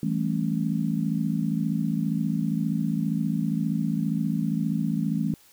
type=chord; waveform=sine; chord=A dominant seventh; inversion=second; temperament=just; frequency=165 / 198 / 220 / 275 Hz; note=E3 / G3 / A3 / C#4; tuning=+2 / +18 / 0 / -14 cents; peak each=-27 / -31 / -27 / -31 dBFS; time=0.03-5.34 s; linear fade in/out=2 ms; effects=white hiss -56 dBFS RMS until 5.52 s